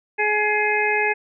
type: harmonic tone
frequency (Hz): 421.2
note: G#4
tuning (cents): +24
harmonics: 1 / 2 / 4 / 5 / 6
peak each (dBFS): -24 / -24 / -24 / -24 / -24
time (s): 0.18-1.14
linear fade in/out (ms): 20
effects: none